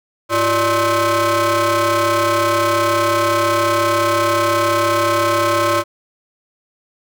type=ring-modulated tone; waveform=25% pulse; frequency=238.9 Hz; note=A#3; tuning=43 cents sharp; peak=-7 dBFS; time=0.29-5.84 s; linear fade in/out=50 ms; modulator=819 Hz; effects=none